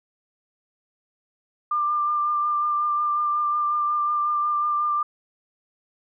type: tone with vibrato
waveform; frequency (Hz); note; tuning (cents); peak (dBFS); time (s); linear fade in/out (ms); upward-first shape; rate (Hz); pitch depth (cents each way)
sine; 1192; D6; +25; -20; 1.71-5.03; 5; sine; 5.5; 17
effects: none